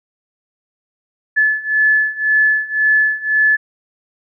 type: beating tone pair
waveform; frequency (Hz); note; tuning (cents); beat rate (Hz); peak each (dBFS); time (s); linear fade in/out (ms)
sine; 1726 / 1727.9; A6 / A6; -34 / -32; 1.9; -16 / -14; 1.36-3.57; 20
effects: none